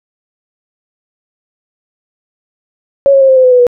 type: tone with pitch steps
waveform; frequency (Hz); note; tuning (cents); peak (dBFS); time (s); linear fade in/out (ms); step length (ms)
sine; 555 / 544.8 / 534.9 / 525.1 / 515.4 / 506 / 496.7 / 487.6; C#5 / C#5 / C5 / C5 / C5 / B4 / B4 / B4; +2 / -30 / +38 / +6 / -26 / +42 / +10 / -22; -3; 3.06-3.668; 0; 76
effects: none